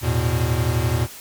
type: chord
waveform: square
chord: E suspended fourth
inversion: none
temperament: equal with one note detuned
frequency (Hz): 82.41 / 110 / 121.77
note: E2 / A2 / B2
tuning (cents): 0 / 0 / -24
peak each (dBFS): -24 / -24 / -22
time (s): 0.01-1.08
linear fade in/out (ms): 50
effects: white hiss -39 dBFS RMS until 1.2 s + MP3 96 kbps